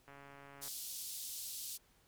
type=click train; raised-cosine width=0.5 ms; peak=-40 dBFS; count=85; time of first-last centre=0.08-0.68 s; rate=140 Hz
type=band-pass noise; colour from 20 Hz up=white; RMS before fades=-45 dBFS; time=0.61-1.78 s; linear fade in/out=20 ms; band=3600 to 15000 Hz; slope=24 dB/octave
effects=pink hiss -70 dBFS RMS until 2.07 s